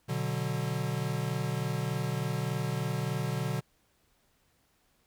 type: chord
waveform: square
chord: B minor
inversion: none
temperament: equal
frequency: 123.47 / 146.83 / 185 Hz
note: B2 / D3 / F#3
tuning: 0 / 0 / 0 cents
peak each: -34 / -34 / -38 dBFS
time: 0.08-3.61 s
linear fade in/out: 20 ms
effects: pink hiss -70 dBFS RMS until 5.06 s